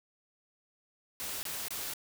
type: noise bursts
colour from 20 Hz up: white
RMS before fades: -38 dBFS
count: 3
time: 1.2-1.936 s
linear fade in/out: 0 ms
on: 230 ms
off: 23 ms
effects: none